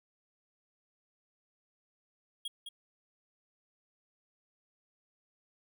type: tone with echo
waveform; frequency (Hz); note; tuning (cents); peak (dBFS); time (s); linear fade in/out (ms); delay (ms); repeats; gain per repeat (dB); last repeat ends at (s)
square; 3285; G#7; -20; -36; 2.45-2.48; 5; 210; 1; -6; 2.69
effects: none